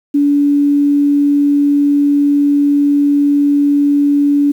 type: tone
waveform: sine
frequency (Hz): 287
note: D4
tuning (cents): -40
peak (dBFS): -8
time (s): 0.14-4.52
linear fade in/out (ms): 10
effects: 7-bit